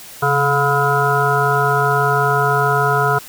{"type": "harmonic tone with a mistuned harmonic", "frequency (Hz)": 142.5, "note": "C#3", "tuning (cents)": 48, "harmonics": [1, 3, 5, 7, 9, 10], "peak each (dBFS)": [-20, -20, -20, -20, -20, -20], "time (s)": [0.22, 3.19], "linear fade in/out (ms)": 10, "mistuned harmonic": 1, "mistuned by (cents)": -77, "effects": ["white hiss -37 dBFS RMS until 3.28 s"]}